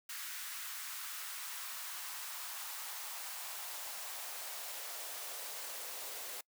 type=noise with high-pass filter sweep; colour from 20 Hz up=white; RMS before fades=-44 dBFS; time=0.09-6.41 s; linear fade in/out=5 ms; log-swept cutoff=1500 to 470 Hz; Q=1.7; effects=noise-tail reverb RT60 0.1 s tail -25 dB re dry